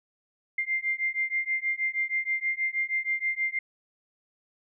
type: beating tone pair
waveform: sine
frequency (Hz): 2097 / 2103.3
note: C7 / C7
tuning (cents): +3 / +8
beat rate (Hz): 6.3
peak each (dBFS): -29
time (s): 0.58-3.59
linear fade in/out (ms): 5
effects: none